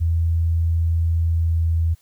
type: tone with pitch glide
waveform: sine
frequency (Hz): 82.9 to 82.33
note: E2 to E2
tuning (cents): +10 to -2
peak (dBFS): -16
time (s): 0-1.95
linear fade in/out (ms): 20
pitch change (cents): -12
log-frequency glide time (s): 1.21-1.66
effects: white hiss -60 dBFS RMS until 2.01 s